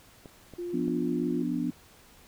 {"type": "clicks", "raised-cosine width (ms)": 2, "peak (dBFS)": -31, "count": 3, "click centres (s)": [0.258, 0.537, 0.881]}
{"type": "tone", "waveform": "sine", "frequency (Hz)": 350, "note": "F4", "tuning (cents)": 4, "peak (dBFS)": -32, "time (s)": [0.58, 1.43], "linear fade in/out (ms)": 10}
{"type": "chord", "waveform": "sine", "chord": "B diminished", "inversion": "second", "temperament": "equal", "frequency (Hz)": [174.61, 246.9, 293.7], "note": ["F3", "B3", "D4"], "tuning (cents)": [0, 0, 0], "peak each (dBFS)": [-34, -30, -31], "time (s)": [0.73, 1.71], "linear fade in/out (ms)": 10}
{"effects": ["pink hiss -56 dBFS RMS until 2.27 s"]}